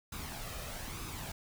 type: noise with flanger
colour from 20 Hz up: pink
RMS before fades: -42 dBFS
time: 0.12-1.32 s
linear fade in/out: 5 ms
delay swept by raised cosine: 0.79 to 1.64 ms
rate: 1.1 Hz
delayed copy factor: +0.5
effects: none